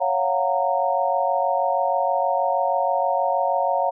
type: chord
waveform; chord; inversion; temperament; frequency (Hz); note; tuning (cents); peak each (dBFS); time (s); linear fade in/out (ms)
sine; Gb major seventh; second; just; 555 / 693.7 / 740 / 925; Db5 / F5 / Gb5 / Bb5; +2 / -12 / 0 / -14; -24; 0-3.91; 20
effects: none